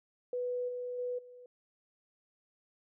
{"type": "tone with level steps", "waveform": "sine", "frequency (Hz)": 493.9, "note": "B4", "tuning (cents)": 0, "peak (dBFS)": [-32, -36, -33, -50], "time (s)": [0.33, 1.46], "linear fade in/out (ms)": 2, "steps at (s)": [0.68, 0.98, 1.18], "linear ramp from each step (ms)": 10, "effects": []}